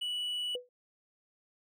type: tone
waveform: triangle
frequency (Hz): 2949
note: F#7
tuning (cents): -6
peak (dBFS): -31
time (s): 0.01-0.56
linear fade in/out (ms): 10
type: tone with exponential decay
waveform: sine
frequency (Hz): 495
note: B4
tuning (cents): +4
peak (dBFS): -31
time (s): 0.55-0.69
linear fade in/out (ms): 2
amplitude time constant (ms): 30
effects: none